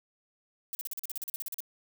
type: noise bursts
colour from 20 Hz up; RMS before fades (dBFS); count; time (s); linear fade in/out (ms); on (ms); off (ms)
violet; -36; 15; 0.73-1.604; 0; 20; 41
effects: none